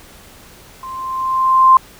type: tone with level ramp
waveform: sine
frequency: 1046.5 Hz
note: C6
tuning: in tune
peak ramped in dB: -27 to -3 dBFS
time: 0.83-1.77 s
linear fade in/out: 2 ms
effects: pink hiss -42 dBFS RMS until 1.99 s